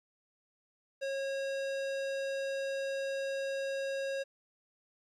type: tone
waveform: square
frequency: 545 Hz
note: C#5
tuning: 29 cents flat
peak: -34 dBFS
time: 1.01-4.24 s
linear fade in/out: 20 ms
effects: low-pass 6000 Hz 12 dB/octave + 12-bit